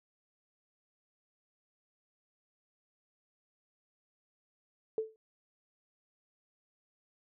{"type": "tone with exponential decay", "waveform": "sine", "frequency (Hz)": 440, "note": "A4", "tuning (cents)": 0, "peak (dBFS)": -26, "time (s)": [4.98, 5.16], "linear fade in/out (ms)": 1, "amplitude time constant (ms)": 37, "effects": []}